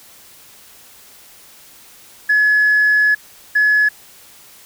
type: tone bursts at uneven times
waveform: sine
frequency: 1700 Hz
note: G#6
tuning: 40 cents sharp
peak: -9 dBFS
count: 2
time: 2.29-3.15 / 3.55-3.89 s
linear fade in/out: 10 ms
effects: tanh soft clip ceiling -7 dBFS + white hiss -44 dBFS RMS until 4.65 s